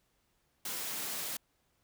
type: high-pass noise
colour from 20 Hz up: white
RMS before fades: -38 dBFS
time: 0.65-1.37 s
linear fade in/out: 5 ms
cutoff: 110 Hz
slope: 48 dB/octave
effects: pink hiss -75 dBFS RMS until 1.83 s